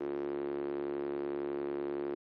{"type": "tone with high-pass filter", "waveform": "sawtooth", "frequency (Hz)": 70.9, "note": "C#2", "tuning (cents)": 40, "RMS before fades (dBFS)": -36, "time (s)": [0, 2.15], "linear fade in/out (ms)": 10, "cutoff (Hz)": 350, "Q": 6.6, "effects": ["low-pass 2000 Hz 12 dB/octave", "MP3 32 kbps"]}